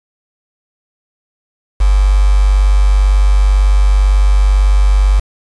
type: tone with quantisation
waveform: sine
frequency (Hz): 49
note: G1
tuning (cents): 0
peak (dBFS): -6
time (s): 1.8-5.2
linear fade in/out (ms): 10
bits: 4
effects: resampled to 22050 Hz